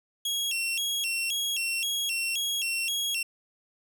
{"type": "tone with vibrato", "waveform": "sawtooth", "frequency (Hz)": 3000, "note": "F#7", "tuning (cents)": 23, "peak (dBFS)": -24, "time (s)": [0.25, 3.23], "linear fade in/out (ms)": 5, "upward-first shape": "square", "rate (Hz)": 1.9, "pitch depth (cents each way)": 170, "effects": []}